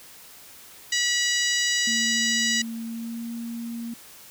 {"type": "harmonic tone", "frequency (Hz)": 972, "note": "B5", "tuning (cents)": -28, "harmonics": [2, 3, 4, 5, 6, 7, 8], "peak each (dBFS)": [-26, -28, -29, -30, -31, -31, -32], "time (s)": [0.92, 2.62], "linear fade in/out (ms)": 5}
{"type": "tone with pitch glide", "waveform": "sine", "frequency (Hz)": [228.6, 232.9], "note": ["A#3", "A#3"], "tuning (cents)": [-34, -1], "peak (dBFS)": -30, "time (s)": [1.87, 3.94], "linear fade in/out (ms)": 5, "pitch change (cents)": 33, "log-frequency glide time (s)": [2.83, 3.29]}
{"effects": ["white hiss -47 dBFS RMS until 4.3 s"]}